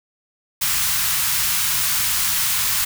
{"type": "band-stop noise", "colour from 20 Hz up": "white", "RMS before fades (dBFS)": -20, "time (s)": [0.61, 2.85], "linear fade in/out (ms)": 10, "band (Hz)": [170, 960], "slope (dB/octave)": 24, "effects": []}